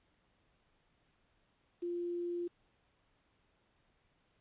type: tone with quantisation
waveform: sine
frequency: 348 Hz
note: F4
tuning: 6 cents flat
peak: -35 dBFS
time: 1.82-2.48 s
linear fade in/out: 10 ms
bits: 10
effects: pink hiss -74 dBFS RMS until 4.4 s + resampled to 8000 Hz